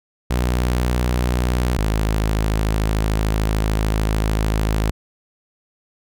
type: tone pair in turn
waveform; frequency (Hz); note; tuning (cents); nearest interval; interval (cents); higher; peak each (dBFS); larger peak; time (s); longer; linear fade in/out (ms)
sawtooth; 61.1 / 53.45; B1 / A1; -18 / -49; major second; 231; first; -13; neither; 0.3-1.78 / 1.78-4.91; second; 10
effects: none